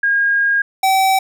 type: tone pair in turn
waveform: sine / square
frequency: 1626 / 767.4 Hz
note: G#6 / G5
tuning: -37 / -37 cents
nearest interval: octave + minor second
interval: 1300 cents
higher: first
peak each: -12 dBFS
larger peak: neither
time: 0.03-0.62 / 0.83-1.19 s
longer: first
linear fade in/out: 5 ms
effects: none